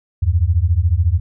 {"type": "beating tone pair", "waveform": "sine", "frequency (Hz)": [78.9, 92.9], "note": ["D#2", "F#2"], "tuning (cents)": [25, 7], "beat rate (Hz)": 14, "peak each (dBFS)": -15, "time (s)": [0.22, 1.2], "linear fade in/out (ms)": 10, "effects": []}